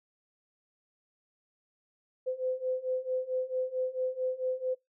sine beating tone pair, 510 / 514.5 Hz, C5 / C5, -44 / -29 cents, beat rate 4.5 Hz, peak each -34 / -32 dBFS, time 2.26-4.75 s, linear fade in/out 20 ms, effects noise-tail reverb RT60 0.2 s tail -24 dB re dry

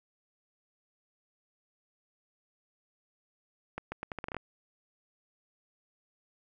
accelerating click train, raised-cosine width 0.5 ms, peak -21 dBFS, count 10, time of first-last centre 3.78-4.367 s, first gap 140 ms, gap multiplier 0.79, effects none

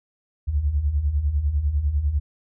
sine beating tone pair, 65.9 / 75.9 Hz, C2 / D#2, +13 / -42 cents, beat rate 10 Hz, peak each -26 / -20 dBFS, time 0.47-2.2 s, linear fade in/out 20 ms, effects none

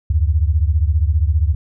sine beating tone pair, 73 / 88 Hz, D2 / F2, -10 / +14 cents, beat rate 15 Hz, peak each -14 / -17 dBFS, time 0.1-1.55 s, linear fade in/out 5 ms, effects none

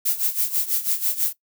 violet noise with tremolo, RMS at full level -20 dBFS, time 0.05-1.33 s, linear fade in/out 10 ms, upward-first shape sine, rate 6.1 Hz, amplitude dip 80%, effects noise-tail reverb RT60 0.1 s tail -17 dB re dry

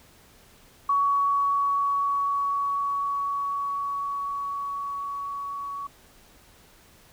sine tone with level ramp, 1124 Hz, C#6, 24 cents sharp, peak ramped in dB -19 to -31 dBFS, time 0.89-5.87 s, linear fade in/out 5 ms, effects pink hiss -55 dBFS RMS until 7.12 s

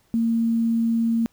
sine tone with quantisation, 229.2 Hz, A#3, 29 cents flat, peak -18 dBFS, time 0.14-1.26 s, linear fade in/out 0 ms, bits 8, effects pink hiss -63 dBFS RMS until 1.32 s

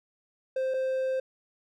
triangle tone pair in turn, 523.3 / 523.3 Hz, C5 / C5, 0 / 0 cents, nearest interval unison, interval 0 cents, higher neither, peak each -24 dBFS, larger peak neither, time 0.56-0.74 / 0.74-1.2 s, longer second, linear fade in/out 5 ms, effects none

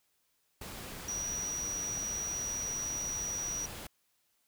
sine tone in noise, 5800 Hz, F#8, 35 cents flat, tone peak -34 dBFS, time 1.08-3.66 s, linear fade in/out 5 ms, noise pink, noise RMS -44 dBFS, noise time 0.61-3.87 s, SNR +7 dB, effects white hiss -75 dBFS RMS until 4.47 s

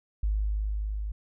sine tone with level ramp, 51.91 Hz, G#1, in tune, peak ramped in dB -23 to -30 dBFS, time 0.23-1.12 s, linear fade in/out 5 ms, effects none

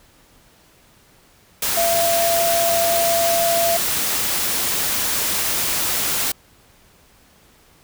sine tone in noise, 678 Hz, E5, 49 cents sharp, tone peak -17 dBFS, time 1.77-3.77 s, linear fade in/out 5 ms, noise white, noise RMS -21 dBFS, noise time 1.62-6.32 s, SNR +1 dB, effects pink hiss -53 dBFS RMS until 7.83 s

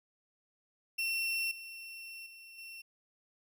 35% pulse tone with level steps, 2712 Hz, E7, 49 cents sharp, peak -30 / -43 / -49 / -44 dBFS, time 0.98-2.82 s, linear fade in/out 10 ms, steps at 1.51 / 2.26 / 2.58 s, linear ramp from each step 5 ms, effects none

